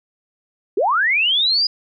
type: linear sweep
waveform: sine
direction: up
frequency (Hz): 338.9 to 4978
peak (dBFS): -14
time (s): 0.77-1.67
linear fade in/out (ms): 5
effects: none